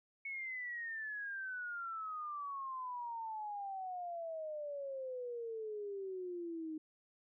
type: exponential sweep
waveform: sine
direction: down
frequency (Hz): 2217 to 308.9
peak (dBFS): -40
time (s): 0.25-6.78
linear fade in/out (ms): 5
effects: none